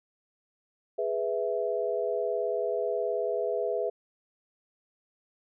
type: chord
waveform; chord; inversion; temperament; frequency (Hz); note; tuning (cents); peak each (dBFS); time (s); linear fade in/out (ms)
sine; E major; first; equal; 415.3 / 493.9 / 659.3; G#4 / B4 / E5; 0 / 0 / 0; -31; 0.98-3.9; 10
effects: none